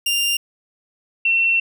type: tone pair in turn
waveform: sawtooth / sine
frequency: 2794 / 2708 Hz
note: F7 / E7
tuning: 0 / +46 cents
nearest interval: minor second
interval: 54 cents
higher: first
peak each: -14 dBFS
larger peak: neither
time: 0.06-0.37 / 1.25-1.6 s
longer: second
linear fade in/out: 5 ms
effects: none